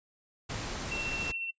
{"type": "noise", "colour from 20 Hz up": "pink", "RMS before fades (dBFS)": -37, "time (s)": [0.49, 1.32], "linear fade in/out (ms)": 10}
{"type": "tone with tremolo", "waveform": "sine", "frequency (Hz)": 2708, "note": "E7", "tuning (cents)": 46, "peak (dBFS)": -32, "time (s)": [0.91, 1.51], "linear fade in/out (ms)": 10, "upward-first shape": "sine", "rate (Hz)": 14, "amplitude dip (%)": 35}
{"effects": ["noise-tail reverb RT60 0.1 s tail -21 dB re dry", "resampled to 16000 Hz"]}